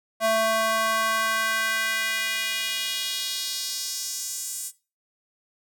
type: tone with high-pass filter sweep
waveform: square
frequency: 222 Hz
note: A3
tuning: 16 cents sharp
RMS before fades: -26 dBFS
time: 0.2-4.72 s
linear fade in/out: 50 ms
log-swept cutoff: 680 to 8300 Hz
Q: 2
effects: noise-tail reverb RT60 0.3 s tail -17 dB re dry